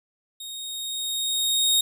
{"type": "tone with level ramp", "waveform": "sawtooth", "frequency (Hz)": 3729, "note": "A#7", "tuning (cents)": 0, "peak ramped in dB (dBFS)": [-32, -14], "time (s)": [0.4, 1.81], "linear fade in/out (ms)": 5, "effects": []}